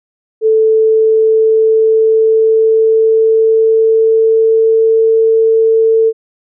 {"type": "tone with pitch glide", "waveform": "sine", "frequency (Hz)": [440, 447.4], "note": ["A4", "A4"], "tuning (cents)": [0, 29], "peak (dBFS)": -6, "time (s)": [0.41, 6.13], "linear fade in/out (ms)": 50, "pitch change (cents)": 29, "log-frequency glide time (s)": [0.6, 5.08], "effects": []}